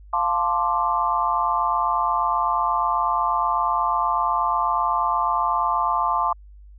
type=chord; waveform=sine; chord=D minor seventh; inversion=first; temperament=equal; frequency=698.5 / 880 / 1046.5 / 1174.7 Hz; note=F5 / A5 / C6 / D6; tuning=0 / 0 / 0 / 0 cents; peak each=-27 / -24 / -23 / -24 dBFS; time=0.13-6.33 s; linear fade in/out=5 ms; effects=added 50 Hz sine -42 dBFS peak until 6.78 s